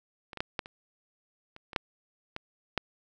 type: clicks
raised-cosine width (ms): 0.3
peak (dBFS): -26 / -23 / -13 / -14 / -27 / -30 / -26 / -10 / -20 / -11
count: 10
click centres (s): 0.332 / 0.373 / 0.405 / 0.592 / 0.659 / 1.564 / 1.732 / 1.762 / 2.364 / 2.777
effects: none